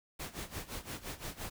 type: noise with tremolo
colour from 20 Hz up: pink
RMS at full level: -40 dBFS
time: 0.19-1.5 s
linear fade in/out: 10 ms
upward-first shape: sine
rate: 5.8 Hz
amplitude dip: 85%
effects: none